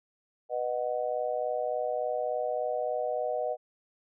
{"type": "chord", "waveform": "sine", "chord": "B major", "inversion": "none", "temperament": "just", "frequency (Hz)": [493.9, 617.4, 740.8], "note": ["B4", "D#5", "F#5"], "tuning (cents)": [0, -14, 2], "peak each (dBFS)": [-33, -31, -34], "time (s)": [0.49, 3.57], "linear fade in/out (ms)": 50, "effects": []}